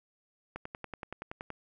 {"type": "click train", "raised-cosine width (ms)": 0.5, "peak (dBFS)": -24, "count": 11, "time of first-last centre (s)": [0.56, 1.503], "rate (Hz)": 10.6, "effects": []}